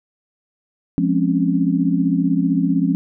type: chord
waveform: sine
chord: Db major seventh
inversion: first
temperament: equal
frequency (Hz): 174.61 / 207.7 / 261.6 / 277.2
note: F3 / Ab3 / C4 / Db4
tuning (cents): 0 / 0 / 0 / 0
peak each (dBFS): -19 / -23 / -21 / -19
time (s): 0.98-2.95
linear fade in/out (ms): 0
effects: none